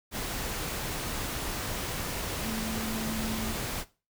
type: tone in noise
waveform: sine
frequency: 220.9 Hz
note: A3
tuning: 7 cents sharp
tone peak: -34 dBFS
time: 2.42-3.55 s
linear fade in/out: 50 ms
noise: pink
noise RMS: -34 dBFS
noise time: 0.11-3.85 s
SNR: -3 dB
effects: noise-tail reverb RT60 0.3 s tail -17 dB re dry